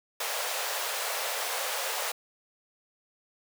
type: high-pass noise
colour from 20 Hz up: pink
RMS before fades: -32 dBFS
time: 0.2-2.12 s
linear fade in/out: 5 ms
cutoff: 480 Hz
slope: 48 dB/octave
effects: none